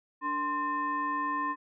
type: tone with frequency modulation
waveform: sine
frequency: 1046 Hz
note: C6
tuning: 1 cent flat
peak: -28 dBFS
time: 0.21-1.56 s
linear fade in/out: 50 ms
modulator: 754 Hz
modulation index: 0.73
effects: none